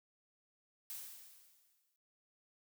blue noise with exponential decay, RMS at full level -44 dBFS, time 0.9-1.96 s, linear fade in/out 0 ms, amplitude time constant 230 ms, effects noise-tail reverb RT60 0.5 s tail -23 dB re dry

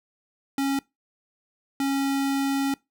square tone bursts at uneven times, 274.9 Hz, C#4, 14 cents flat, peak -23 dBFS, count 2, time 0.58-0.79 / 1.8-2.74 s, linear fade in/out 2 ms, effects noise-tail reverb RT60 0.2 s tail -23 dB re dry

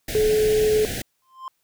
pink band-stop noise, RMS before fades -29 dBFS, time 0.08-1.02 s, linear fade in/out 5 ms, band 780 to 1500 Hz, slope 96 dB/octave
sine tone, 429.4 Hz, A4, 42 cents flat, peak -16 dBFS, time 0.15-0.85 s, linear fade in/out 0 ms
triangle tone with exponential growth, 1046.5 Hz, C6, in tune, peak -26 dBFS, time 1.22-1.48 s, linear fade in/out 1 ms, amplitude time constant 55 ms
effects white hiss -71 dBFS RMS until 1.63 s

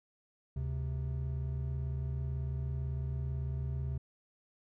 triangle tone pair together, 73.9 / 131.95 Hz, D2 / C3, +11 / +15 cents, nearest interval minor seventh, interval 1004 cents, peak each -34 / -34 dBFS, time 0.56-3.98 s, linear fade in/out 5 ms, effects none

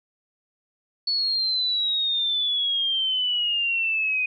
sine exponential sweep, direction down, 4435 to 2489 Hz, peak -21 dBFS, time 1.07-4.26 s, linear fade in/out 5 ms, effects none

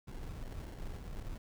brown noise with sample-and-hold, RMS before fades -43 dBFS, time 0.07-1.38 s, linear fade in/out 10 ms, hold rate 1225 Hz, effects none

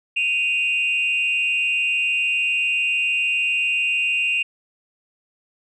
sine tone pair together, 2500 / 2773 Hz, D#7 / F7, +8 / -13 cents, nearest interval major second, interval 179 cents, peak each -20 dBFS, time 0.16-4.43 s, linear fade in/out 10 ms, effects tanh soft clip ceiling -12 dBFS

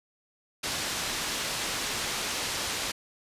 white low-pass noise, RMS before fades -32 dBFS, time 0.63-2.92 s, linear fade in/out 10 ms, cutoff 6200 Hz, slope 12 dB/octave, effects resampled to 32000 Hz

